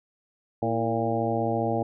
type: harmonic tone with a mistuned harmonic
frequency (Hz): 115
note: A#2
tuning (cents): -23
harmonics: 1 / 2 / 3 / 4 / 5 / 6 / 7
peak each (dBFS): -31 / -31 / -31 / -31 / -31 / -31 / -31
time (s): 0.62-1.83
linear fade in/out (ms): 5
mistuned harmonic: 3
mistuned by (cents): -61
effects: none